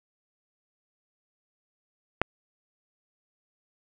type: click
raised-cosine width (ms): 0.5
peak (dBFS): -6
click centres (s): 2.216
effects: none